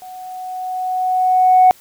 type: tone with level ramp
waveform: sine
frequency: 740 Hz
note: F#5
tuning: in tune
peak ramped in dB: -32 to -4 dBFS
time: 0.02-1.71 s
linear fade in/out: 0 ms
effects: tanh soft clip ceiling -2 dBFS + white hiss -47 dBFS RMS until 1.8 s